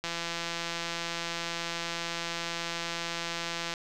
click train, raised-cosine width 0.2 ms, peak -16 dBFS, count 626, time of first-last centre 0.04-3.738 s, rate 169 Hz, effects none

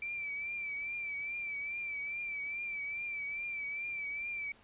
sine tone with vibrato, 2329 Hz, D7, 15 cents flat, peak -36 dBFS, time 0.02-4.52 s, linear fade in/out 2 ms, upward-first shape triangle, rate 2.4 Hz, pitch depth 61 cents each way, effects pink hiss -62 dBFS RMS until 4.63 s + resampled to 8000 Hz

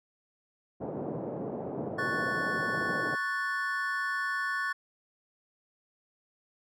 white band-pass noise, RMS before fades -36 dBFS, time 0.8-3.16 s, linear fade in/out 20 ms, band 120 to 630 Hz, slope 24 dB/octave
triangle chord, F# minor, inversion second, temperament equal, 1108.7 / 1480 / 1760 Hz, C#6 / F#6 / A6, 0 / 0 / 0 cents, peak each -33 / -32 / -31 dBFS, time 1.98-4.73 s, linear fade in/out 10 ms
effects none

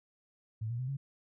sine tone with pitch steps, 110 / 118.58 / 127.83 / 137.79 Hz, A2 / A#2 / C3 / C#3, 0 / +30 / -40 / -10 cents, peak -33 dBFS, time 0.61-0.97 s, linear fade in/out 10 ms, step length 90 ms, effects none

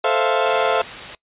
30% pulse chord, F major seventh, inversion first, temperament equal, 440 / 523.3 / 659.3 / 698.5 Hz, A4 / C5 / E5 / F5, 0 / 0 / 0 / 0 cents, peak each -19 dBFS, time 0.04-0.82 s, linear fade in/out 5 ms
white noise, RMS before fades -32 dBFS, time 0.46-1.15 s, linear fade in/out 2 ms
effects noise-tail reverb RT60 0.1 s tail -22 dB re dry + resampled to 8000 Hz

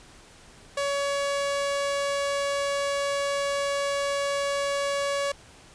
sawtooth tone, 563 Hz, C#5, 27 cents sharp, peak -21 dBFS, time 0.77-5.32 s, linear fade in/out 5 ms, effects pink hiss -51 dBFS RMS until 5.74 s + resampled to 22050 Hz

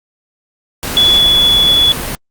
sine tone in noise, 3418 Hz, G#7, 49 cents sharp, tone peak -6 dBFS, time 0.97-1.92 s, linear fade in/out 0 ms, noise pink, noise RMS -20 dBFS, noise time 0.83-2.15 s, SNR +11 dB, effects Opus 48 kbps

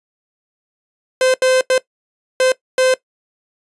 45% pulse tone bursts at uneven times, 516 Hz, C5, 24 cents flat, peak -11 dBFS, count 5, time 1.21-1.34 / 1.42-1.61 / 1.7-1.78 / 2.4-2.52 / 2.78-2.94 s, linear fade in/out 2 ms, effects noise-tail reverb RT60 0.1 s tail -19 dB re dry + resampled to 24000 Hz

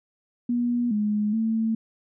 sine tone with pitch steps, 241 / 209.7 / 223.3 Hz, B3 / G#3 / A3, -42 / +17 / +26 cents, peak -21 dBFS, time 0.49-1.75 s, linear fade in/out 5 ms, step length 420 ms, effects none

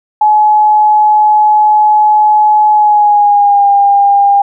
sine tone with pitch glide, 849 to 803.7 Hz, G#5 to G5, +38 to +43 cents, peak -4 dBFS, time 0.21-4.42 s, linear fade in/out 5 ms, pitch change -95 cents, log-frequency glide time 2.71-3.68 s, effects none

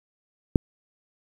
click, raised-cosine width 3 ms, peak -3 dBFS, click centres 0.558 s, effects 7-bit

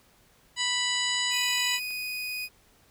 harmonic tone, 987 Hz, B5, 1 cent flat, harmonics 1 / 2 / 3 / 4 / 5 / 7 / 8 / 9, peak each -37 / -31 / -30 / -33 / -34 / -34 / -38 / -46 dBFS, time 0.56-1.8 s, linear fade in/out 50 ms
clicks, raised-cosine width 0.3 ms, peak -34 dBFS, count 12, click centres 0.953 / 1.093 / 1.145 / 1.19 / 1.297 / 1.339 / 1.49 / 1.529 / 1.58 / 1.741 / 1.782 / 1.907 s
30% pulse tone, 2489 Hz, D#7, in tune, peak -29 dBFS, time 1.3-2.49 s, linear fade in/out 50 ms
effects pink hiss -61 dBFS RMS until 2.9 s

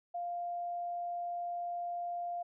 sine tone, 698.5 Hz, F5, in tune, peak -35 dBFS, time 0.14-2.43 s, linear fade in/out 10 ms, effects none

